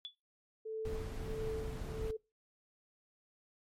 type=tone with exponential decay; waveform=sine; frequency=3438 Hz; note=A7; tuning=41 cents flat; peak=-37 dBFS; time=0.05-0.15 s; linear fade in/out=0 ms; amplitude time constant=21 ms
type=tone with tremolo; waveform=sine; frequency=440 Hz; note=A4; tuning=in tune; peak=-36 dBFS; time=0.65-2.17 s; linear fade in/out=10 ms; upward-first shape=sine; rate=1.5 Hz; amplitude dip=85%
type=noise; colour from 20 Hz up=brown; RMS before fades=-41 dBFS; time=0.85-2.11 s; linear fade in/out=2 ms
effects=noise-tail reverb RT60 0.3 s tail -25 dB re dry + MP3 64 kbps